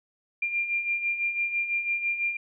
sine beating tone pair, 2387 / 2393 Hz, D7 / D7, +28 / +32 cents, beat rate 6 Hz, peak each -33 / -26 dBFS, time 0.42-2.37 s, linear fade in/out 5 ms, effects none

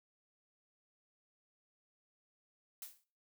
blue noise with exponential decay, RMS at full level -43 dBFS, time 2.82-3.04 s, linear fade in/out 2 ms, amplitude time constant 47 ms, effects noise-tail reverb RT60 0.4 s tail -19 dB re dry

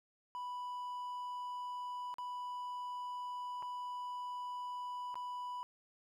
triangle tone with dropouts, 987.8 Hz, B5, in tune, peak -38 dBFS, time 0.35-5.63 s, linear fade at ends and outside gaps 0 ms, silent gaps 2.141-2.184 / 3.624-3.628 / 5.143-5.155 s, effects none

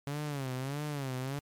sawtooth tone with vibrato, 138.59 Hz, C#3, in tune, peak -30 dBFS, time 0.07-1.39 s, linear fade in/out 0 ms, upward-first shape sine, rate 1.6 Hz, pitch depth 140 cents each way, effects MP3 96 kbps

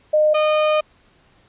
sine / 35% pulse tone pair in turn, 611 / 613.1 Hz, D#5 / D#5, -32 / -26 cents, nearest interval unison, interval 6 cents, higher second, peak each -12 / -13 dBFS, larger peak first, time 0.13-0.34 / 0.34-0.81 s, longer second, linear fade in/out 10 ms, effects pink hiss -56 dBFS RMS until 1.48 s + resampled to 8000 Hz

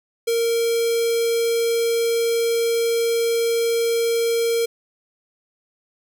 square tone with notch filter, 463.1 Hz, A#4, 11 cents flat, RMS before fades -20 dBFS, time 0.27-4.66 s, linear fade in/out 10 ms, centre 1200 Hz, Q 0.69, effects none

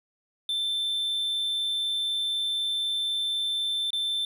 triangle tone with dropouts, 3548 Hz, A7, 14 cents sharp, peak -24 dBFS, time 0.49-4.25 s, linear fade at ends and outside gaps 2 ms, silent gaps 3.905-3.931 s, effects none

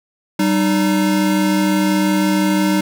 square tone pair together, 192.7 / 305.9 Hz, G3 / D#4, -29 / -29 cents, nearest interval minor sixth, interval 800 cents, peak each -17 dBFS, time 0.39-2.81 s, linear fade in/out 5 ms, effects none

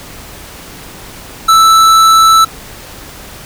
triangle tone with hard clipping, 1318.5 Hz, E6, in tune, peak -5 dBFS, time 1.48-2.45 s, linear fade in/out 10 ms, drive 18 dB, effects pink hiss -31 dBFS RMS until 3.45 s

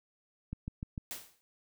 click train, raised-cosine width 5 ms, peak -25 dBFS, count 4, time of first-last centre 0.53-0.978 s, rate 6.69 Hz
white noise with exponential decay, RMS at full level -38 dBFS, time 1.11-1.41 s, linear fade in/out 0 ms, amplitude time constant 65 ms
effects none

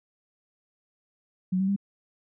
sine tone with pitch steps, 185 / 191.86 / 198.97 Hz, F#3 / G3 / G3, 0 / -37 / +26 cents, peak -22 dBFS, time 1.52-1.763 s, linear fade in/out 10 ms, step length 81 ms, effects none

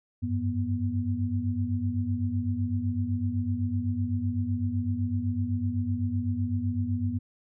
sine tone cluster, 94 / 101.9 / 243.6 Hz, F#2 / G#2 / B3, +28 / -32 / -24 cents, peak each -30 dBFS, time 0.22-7.19 s, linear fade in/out 20 ms, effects none

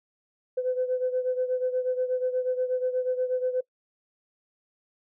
sine beating tone pair, 505 / 513.3 Hz, B4 / C5, +39 / -33 cents, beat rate 8.3 Hz, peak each -25 / -30 dBFS, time 0.57-3.61 s, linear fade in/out 10 ms, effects noise-tail reverb RT60 0.1 s tail -23 dB re dry + tanh soft clip ceiling -17 dBFS

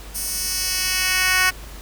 10% pulse tone with high-pass filter sweep, 370 Hz, F#4, in tune, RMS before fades -21 dBFS, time 0.14-1.51 s, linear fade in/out 20 ms, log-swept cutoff 8900 to 1500 Hz, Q 1, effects added 50 Hz sine -36 dBFS peak until 1.81 s + pink hiss -41 dBFS RMS until 1.81 s

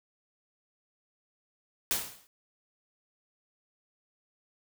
white noise with exponential decay, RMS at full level -26 dBFS, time 1.91-2.27 s, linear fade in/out 0 ms, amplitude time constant 78 ms, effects none

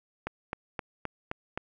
click train, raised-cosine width 0.5 ms, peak -17 dBFS, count 6, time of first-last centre 0.27-1.575 s, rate 3.83 Hz, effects none

